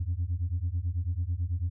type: beating tone pair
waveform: sine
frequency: 82.8 / 91.9 Hz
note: E2 / F#2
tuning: +8 / -11 cents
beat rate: 9.1 Hz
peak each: -29 dBFS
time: 0-1.7 s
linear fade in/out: 10 ms
effects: tanh soft clip ceiling -23 dBFS